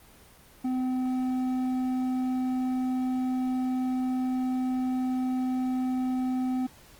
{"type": "tone with hard clipping", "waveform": "sine", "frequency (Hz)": 255.7, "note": "C4", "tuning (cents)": -40, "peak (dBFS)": -27, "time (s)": [0.64, 6.67], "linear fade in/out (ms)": 10, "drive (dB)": 6, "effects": ["pink hiss -54 dBFS RMS until 6.99 s", "Opus 24 kbps"]}